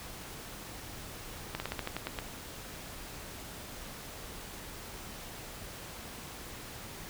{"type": "slowing click train", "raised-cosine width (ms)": 0.3, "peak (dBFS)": -18, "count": 9, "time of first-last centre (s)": [1.55, 2.188], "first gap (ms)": 50, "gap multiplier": 1.13, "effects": ["pink hiss -45 dBFS RMS until 7.09 s"]}